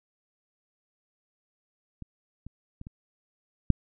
clicks, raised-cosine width 5 ms, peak -27 / -29 / -28 / -28 / -6 dBFS, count 5, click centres 2.023 / 2.466 / 2.814 / 2.869 / 3.703 s, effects none

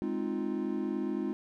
triangle chord, F minor seventh, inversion first, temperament equal, 207.7 / 261.6 / 311.1 / 349.2 Hz, Ab3 / C4 / Eb4 / F4, 0 / 0 / 0 / 0 cents, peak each -34 dBFS, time 0.02-1.33 s, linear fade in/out 0 ms, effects none

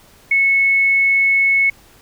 sine tone, 2199 Hz, C#7, 14 cents flat, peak -11 dBFS, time 0.31-1.7 s, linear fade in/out 5 ms, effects pink hiss -48 dBFS RMS until 2.01 s

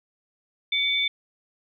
sine tone pair together, 2255 / 3538 Hz, C#7 / A7, +29 / +9 cents, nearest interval minor sixth, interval 780 cents, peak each -25 / -23 dBFS, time 0.72-1.08 s, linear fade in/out 5 ms, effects none

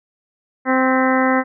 harmonic tone with a mistuned harmonic, 260.4 Hz, C4, 8 cents flat, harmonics 1 / 2 / 3 / 4 / 5 / 6 / 7 / 8, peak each -17 / -20 / -22 / -23 / -24 / -25 / -25 / -26 dBFS, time 0.65-1.44 s, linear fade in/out 50 ms, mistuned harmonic 8, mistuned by -61 cents, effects none

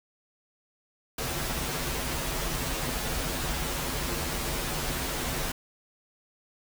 pink noise with comb filter, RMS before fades -31 dBFS, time 1.18-5.52 s, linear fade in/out 5 ms, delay 10 ms, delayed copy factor -1, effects none

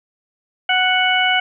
harmonic tone, 740 Hz, F#5, in tune, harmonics 1 / 2 / 3 / 4, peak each -19 / -19 / -19 / -19 dBFS, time 0.69-1.4 s, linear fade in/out 5 ms, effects none

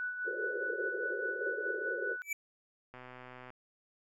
sine tone with tremolo, 1483 Hz, F#6, 4 cents sharp, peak -33 dBFS, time 0-2.22 s, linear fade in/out 0 ms, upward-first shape sine, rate 4.9 Hz, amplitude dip 50%
pink band-pass noise, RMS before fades -39 dBFS, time 0.24-2.17 s, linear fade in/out 50 ms, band 360 to 550 Hz, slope 96 dB/octave
square tone with exponential growth, 2310 Hz, D7, 29 cents flat, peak -30 dBFS, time 2.21-2.33 s, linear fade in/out 5 ms, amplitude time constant 25 ms
click train, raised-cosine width 0.5 ms, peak -34 dBFS, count 72, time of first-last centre 2.94-3.503 s, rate 126 Hz
effects none

